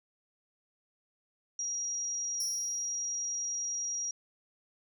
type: tone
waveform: sine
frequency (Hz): 5710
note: F8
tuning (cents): +37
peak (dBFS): -32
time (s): 1.59-4.11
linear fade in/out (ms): 2
type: tone with exponential decay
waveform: sawtooth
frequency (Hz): 5410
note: E8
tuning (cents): +44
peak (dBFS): -30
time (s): 2.4-3.14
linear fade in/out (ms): 2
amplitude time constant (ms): 160
effects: none